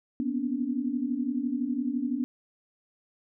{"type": "tone cluster", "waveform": "sine", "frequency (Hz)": [240.7, 252.6, 286.5], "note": ["B3", "B3", "D4"], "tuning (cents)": [-44, 39, -43], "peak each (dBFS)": -31, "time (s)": [0.2, 2.24], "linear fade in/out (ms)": 0, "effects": []}